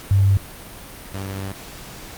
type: tone pair in turn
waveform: sine / sawtooth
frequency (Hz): 98 / 97.15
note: G2 / G2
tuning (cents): 0 / -15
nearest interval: unison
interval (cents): 15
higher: first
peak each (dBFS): -12 / -23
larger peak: first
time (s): 0.11-0.37 / 1.14-1.52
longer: second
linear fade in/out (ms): 0
effects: pink hiss -38 dBFS RMS until 2.17 s + Opus 48 kbps